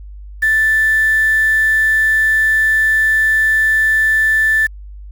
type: tone with quantisation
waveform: sine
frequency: 1760 Hz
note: A6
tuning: in tune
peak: -10 dBFS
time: 0.42-4.67 s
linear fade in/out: 10 ms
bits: 5
effects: added 50 Hz sine -30 dBFS peak until 5.11 s